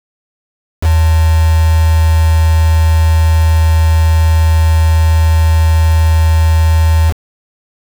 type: tone with quantisation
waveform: sine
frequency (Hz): 80.6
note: E2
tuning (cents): -38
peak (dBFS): -6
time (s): 0.81-7.14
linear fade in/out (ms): 50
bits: 3
effects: none